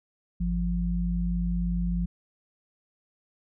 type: tone pair together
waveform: sine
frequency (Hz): 51.73 / 174.61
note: G#1 / F3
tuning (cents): -6 / 0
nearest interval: octave + major sixth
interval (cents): 2106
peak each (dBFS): -27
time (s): 0.4-2.06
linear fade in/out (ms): 10
effects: none